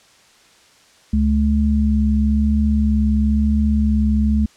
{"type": "tone pair together", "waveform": "sine", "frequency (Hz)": [71, 214], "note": ["C#2", "A3"], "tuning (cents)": [42, -48], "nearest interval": "octave + perfect fifth", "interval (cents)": 1910, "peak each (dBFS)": -16, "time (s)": [1.13, 4.46], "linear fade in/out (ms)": 5, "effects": ["white hiss -51 dBFS RMS until 4.56 s", "low-pass 7000 Hz 12 dB/octave"]}